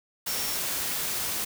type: tone in noise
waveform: sine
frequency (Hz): 5490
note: F8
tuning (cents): -31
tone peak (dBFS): -36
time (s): 0.27-0.57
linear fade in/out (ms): 10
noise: white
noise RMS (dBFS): -30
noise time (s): 0.26-1.45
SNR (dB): -9
effects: none